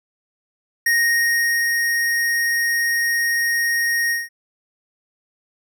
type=tone with ADSR envelope; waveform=square; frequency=1864.7 Hz; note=A#6; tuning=in tune; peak=-15 dBFS; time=0.86-4.29 s; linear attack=5 ms; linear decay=820 ms; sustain=-3 dB; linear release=180 ms; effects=none

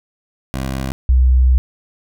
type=tone pair in turn; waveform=15% pulse / sine; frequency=66.1 / 63.52 Hz; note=C2 / B1; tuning=+18 / +49 cents; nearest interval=minor second; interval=69 cents; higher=first; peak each=-14 / -8 dBFS; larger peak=second; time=0.54-0.92 / 1.09-1.58 s; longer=second; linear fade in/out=0 ms; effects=none

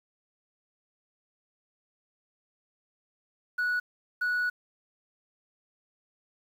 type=tone bursts at uneven times; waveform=sine; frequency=1469 Hz; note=F#6; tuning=13 cents flat; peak=-23 dBFS; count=2; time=3.58-3.8 / 4.21-4.5 s; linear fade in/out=10 ms; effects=tanh soft clip ceiling -24 dBFS + 9-bit

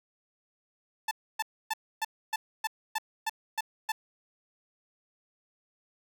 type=tone bursts; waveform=sawtooth; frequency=880 Hz; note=A5; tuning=in tune; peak=-24 dBFS; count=10; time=1.08-3.92 s; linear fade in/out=5 ms; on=32 ms; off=280 ms; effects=none

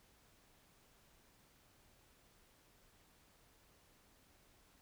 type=silence; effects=pink hiss -69 dBFS RMS until 4.81 s

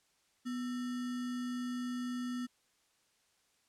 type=tone with sample-and-hold; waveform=sine; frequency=246.9 Hz; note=B3; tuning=in tune; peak=-35 dBFS; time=0.45-2.47 s; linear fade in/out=20 ms; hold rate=1575 Hz; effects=white hiss -73 dBFS RMS until 3.68 s + low-pass 9000 Hz 12 dB/octave

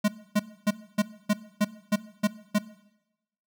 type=tone bursts; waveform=square; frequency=208.9 Hz; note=G#3; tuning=10 cents sharp; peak=-20 dBFS; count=9; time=0.04-2.587 s; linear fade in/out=10 ms; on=43 ms; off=270 ms; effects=noise-tail reverb RT60 0.9 s tail -18 dB re dry

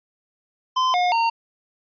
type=tone with pitch steps; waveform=square; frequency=1030 / 718 / 918 Hz; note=C6 / F5 / A#5; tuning=-28 / +48 / -27 cents; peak=-18 dBFS; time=0.76-1.3 s; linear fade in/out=10 ms; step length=180 ms; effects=resampled to 11025 Hz

